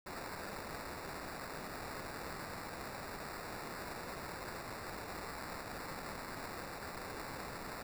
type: noise with sample-and-hold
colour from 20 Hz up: white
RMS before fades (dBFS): -45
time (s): 0.06-7.83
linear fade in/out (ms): 5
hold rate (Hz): 3150
effects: none